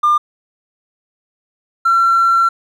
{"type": "tone pair in turn", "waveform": "triangle", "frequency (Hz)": [1200, 1358], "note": ["D6", "F6"], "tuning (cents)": [37, -49], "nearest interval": "major second", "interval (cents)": 214, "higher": "second", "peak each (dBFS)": -6, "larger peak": "neither", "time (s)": [[0.03, 0.18], [1.85, 2.49]], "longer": "second", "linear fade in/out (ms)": 10, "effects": ["tanh soft clip ceiling -6 dBFS"]}